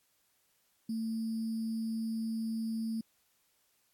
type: tone with sample-and-hold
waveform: sine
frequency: 224.1 Hz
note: A3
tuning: 32 cents sharp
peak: -32 dBFS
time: 0.89-3.01 s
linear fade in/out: 5 ms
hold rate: 4900 Hz
effects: white hiss -73 dBFS RMS until 3.93 s + AAC 64 kbps